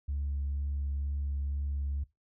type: tone with vibrato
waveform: sine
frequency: 70.6 Hz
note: C#2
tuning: 32 cents sharp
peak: -29 dBFS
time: 0.08-2.04 s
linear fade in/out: 10 ms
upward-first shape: triangle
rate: 2.1 Hz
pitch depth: 15 cents each way
effects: noise-tail reverb RT60 0.2 s tail -21 dB re dry + tanh soft clip ceiling -27 dBFS